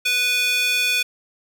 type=tone with high-pass filter; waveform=square; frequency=493.9 Hz; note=B4; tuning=in tune; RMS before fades=-20 dBFS; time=0.05-1.03 s; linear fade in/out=10 ms; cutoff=2600 Hz; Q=3; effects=none